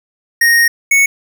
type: tone pair in turn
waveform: square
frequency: 1862 / 2214 Hz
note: A#6 / C#7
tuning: -2 / -3 cents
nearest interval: minor third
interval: 299 cents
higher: second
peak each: -8 / -8 dBFS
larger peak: neither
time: 0.41-0.68 / 0.91-1.06 s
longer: first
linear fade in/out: 5 ms
effects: 8-bit